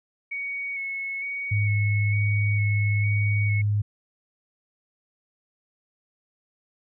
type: tone with vibrato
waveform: sine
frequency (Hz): 2217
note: C#7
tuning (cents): 0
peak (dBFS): -28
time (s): 0.31-3.62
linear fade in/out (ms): 10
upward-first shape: square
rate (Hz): 1.1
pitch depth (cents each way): 18
type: tone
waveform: sine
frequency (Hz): 103.83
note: G#2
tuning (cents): 0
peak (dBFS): -20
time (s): 1.51-3.82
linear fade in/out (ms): 10
effects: none